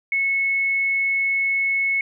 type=tone; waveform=sine; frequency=2196 Hz; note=C#7; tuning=17 cents flat; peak=-18 dBFS; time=0.12-2.01 s; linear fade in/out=2 ms; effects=none